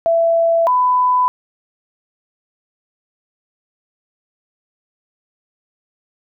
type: tone pair in turn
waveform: sine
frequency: 667 / 999.4 Hz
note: E5 / B5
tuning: +20 / +20 cents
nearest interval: perfect fifth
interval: 700 cents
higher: second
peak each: -11 dBFS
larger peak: neither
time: 0.06-0.67 / 0.67-1.28 s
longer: neither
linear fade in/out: 0 ms
effects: none